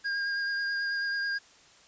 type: tone with vibrato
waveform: square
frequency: 1617 Hz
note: G#6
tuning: 47 cents flat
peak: -29 dBFS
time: 0.04-1.39 s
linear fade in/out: 20 ms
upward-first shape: triangle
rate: 9.2 Hz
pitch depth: 19 cents each way
effects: white hiss -57 dBFS RMS until 1.87 s + resampled to 16000 Hz